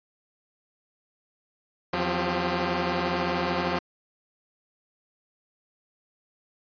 10% pulse tone cluster, 82.7 / 178 / 261.2 / 344.6 / 398.4 Hz, E2 / F3 / C4 / F4 / G4, +6 / +33 / -3 / -23 / +28 cents, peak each -27 / -19 / -24 / -28 / -25 dBFS, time 1.93-3.79 s, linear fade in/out 5 ms, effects resampled to 11025 Hz

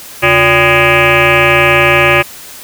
sine tone with frequency modulation, 1452 Hz, F#6, 33 cents flat, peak -5 dBFS, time 0.22-2.23 s, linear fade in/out 20 ms, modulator 219 Hz, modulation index 5.7, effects white hiss -31 dBFS RMS until 2.63 s

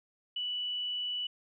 sine tone, 2960 Hz, F#7, in tune, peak -32 dBFS, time 0.36-1.27 s, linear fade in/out 5 ms, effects none

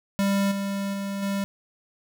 square tone with level steps, 198 Hz, G3, 18 cents sharp, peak -21 / -27 / -29 / -25 dBFS, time 0.19-1.44 s, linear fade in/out 0 ms, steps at 0.51 / 0.93 / 1.22 s, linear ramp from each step 10 ms, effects 9-bit

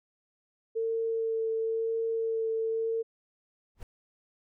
sine tone with vibrato, 450.4 Hz, A4, 40 cents sharp, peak -27 dBFS, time 0.75-3.03 s, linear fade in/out 20 ms, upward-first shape sine, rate 0.98 Hz, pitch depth 12 cents each way
brown noise with exponential growth, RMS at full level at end -36 dBFS, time 3.75-3.83 s, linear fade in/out 1 ms, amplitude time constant 16 ms
effects none

